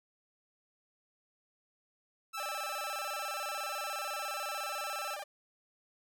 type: tone with pitch glide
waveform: sawtooth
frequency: 1318.5 to 1327.7 Hz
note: E6 to E6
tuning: 0 to +12 cents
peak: -34 dBFS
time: 2.33-5.16 s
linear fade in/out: 20 ms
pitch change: +12 cents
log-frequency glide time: 2.74-3.11 s
type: tone with vibrato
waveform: sawtooth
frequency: 690 Hz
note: F5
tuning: 21 cents flat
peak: -36 dBFS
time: 2.37-5.24 s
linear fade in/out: 10 ms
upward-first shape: square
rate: 17 Hz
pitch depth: 260 cents each way
effects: none